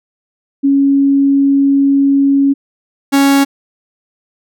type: tone pair in turn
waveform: sine / 45% pulse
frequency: 277.2 / 277.2 Hz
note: C#4 / C#4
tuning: 0 / 0 cents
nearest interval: unison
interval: 0 cents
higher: neither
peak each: -7 dBFS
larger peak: neither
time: 0.63-2.54 / 3.12-3.45 s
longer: first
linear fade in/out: 20 ms
effects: none